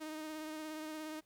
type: tone with vibrato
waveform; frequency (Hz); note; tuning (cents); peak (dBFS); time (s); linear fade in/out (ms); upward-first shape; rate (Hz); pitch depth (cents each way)
sawtooth; 310.6; D#4; -3; -38; 0-1.21; 20; triangle; 17; 27
effects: pink hiss -74 dBFS RMS until 1.25 s